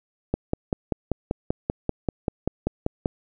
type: click train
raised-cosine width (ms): 2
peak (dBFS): -9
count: 15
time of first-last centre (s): 0.34-3.058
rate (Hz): 5.15
effects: none